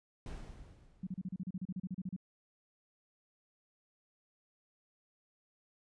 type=noise with exponential decay; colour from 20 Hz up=brown; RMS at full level=-41 dBFS; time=0.26-1.41 s; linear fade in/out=2 ms; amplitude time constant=250 ms
type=tone bursts; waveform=sine; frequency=185 Hz; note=F#3; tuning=in tune; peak=-36 dBFS; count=16; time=1.03-2.164 s; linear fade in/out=5 ms; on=39 ms; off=34 ms
effects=resampled to 22050 Hz